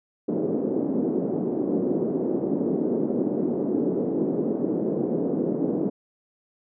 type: band-pass noise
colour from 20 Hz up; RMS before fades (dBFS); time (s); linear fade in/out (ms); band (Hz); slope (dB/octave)
white; -25; 0.28-5.9; 10; 200 to 400; 24
effects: none